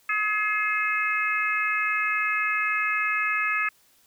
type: harmonic tone with a mistuned harmonic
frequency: 423.6 Hz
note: G#4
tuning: 34 cents sharp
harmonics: 3 / 4 / 5 / 6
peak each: -28 / -28 / -28 / -28 dBFS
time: 0.09-3.69 s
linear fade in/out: 5 ms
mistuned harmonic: 6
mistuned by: +17 cents
effects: white hiss -61 dBFS RMS until 4.06 s